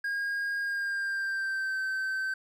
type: tone with pitch glide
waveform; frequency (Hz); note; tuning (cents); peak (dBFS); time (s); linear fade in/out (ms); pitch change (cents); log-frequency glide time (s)
triangle; 1627 to 1544.6; G#6 to G6; -36 to -26; -27; 0.04-2.34; 5; -90; 0.6-1.79
effects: none

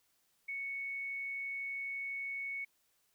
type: tone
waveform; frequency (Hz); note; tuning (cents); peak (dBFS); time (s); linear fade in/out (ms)
sine; 2217; C#7; 0; -37; 0.48-2.65; 10
effects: white hiss -75 dBFS RMS until 3.14 s

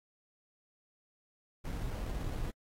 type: noise with sample-and-hold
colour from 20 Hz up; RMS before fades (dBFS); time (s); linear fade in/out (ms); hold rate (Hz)
brown; -37; 1.64-2.51; 10; 3675
effects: AAC 48 kbps

